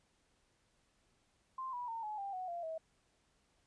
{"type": "tone with pitch steps", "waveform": "sine", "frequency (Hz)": [1046.5, 976.4, 911, 850, 793.1, 740, 690.4, 644.2], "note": ["C6", "B5", "A#5", "G#5", "G5", "F#5", "F5", "E5"], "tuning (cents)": [0, -20, -40, 40, 20, 0, -20, -40], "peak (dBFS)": -39, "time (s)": [1.58, 2.78], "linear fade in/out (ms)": 5, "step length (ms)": 150, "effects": ["pink hiss -75 dBFS RMS until 3.66 s", "resampled to 22050 Hz"]}